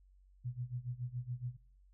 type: tone with tremolo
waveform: sine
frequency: 123.47 Hz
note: B2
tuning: in tune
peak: -35 dBFS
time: 0.44-1.57 s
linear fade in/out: 20 ms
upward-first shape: sine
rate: 7.1 Hz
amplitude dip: 90%
effects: noise-tail reverb RT60 0.5 s tail -23 dB re dry + added 47 Hz sine -61 dBFS peak until 1.93 s